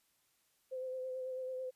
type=tone with vibrato; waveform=sine; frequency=515 Hz; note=C5; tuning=28 cents flat; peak=-38 dBFS; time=0.71-1.71 s; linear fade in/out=20 ms; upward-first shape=sine; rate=9.1 Hz; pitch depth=23 cents each way; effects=white hiss -75 dBFS RMS until 1.75 s + resampled to 32000 Hz